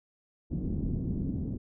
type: low-pass noise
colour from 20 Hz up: white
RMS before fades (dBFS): -32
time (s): 0.5-1.58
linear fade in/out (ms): 20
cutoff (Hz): 260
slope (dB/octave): 24
effects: none